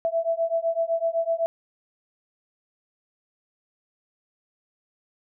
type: beating tone pair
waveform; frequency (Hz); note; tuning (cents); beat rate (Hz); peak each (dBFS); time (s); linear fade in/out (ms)
sine; 659.3 / 667.2; E5 / E5; 0 / +21; 7.9; -25; 0.05-1.46; 0
effects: none